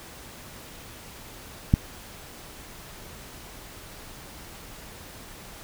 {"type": "click", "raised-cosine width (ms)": 5, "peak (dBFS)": -4, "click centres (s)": 1.739, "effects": ["pink hiss -44 dBFS RMS until 5.63 s"]}